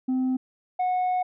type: tone pair in turn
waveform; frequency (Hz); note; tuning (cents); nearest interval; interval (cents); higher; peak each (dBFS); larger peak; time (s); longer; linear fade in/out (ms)
sine; 257.9 / 732; C4 / F#5; -25 / -19; octave + tritone; 1806; second; -19; neither; 0.08-0.37 / 0.79-1.23; second; 10
effects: tanh soft clip ceiling -21 dBFS